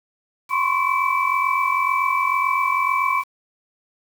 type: tone cluster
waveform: sine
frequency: 1021 / 1068 / 1110 / 2313 Hz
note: C6 / C6 / C#6 / D7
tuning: -43 / +35 / +2 / -27 cents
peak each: -23 dBFS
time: 0.49-3.24 s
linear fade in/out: 50 ms
effects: 7-bit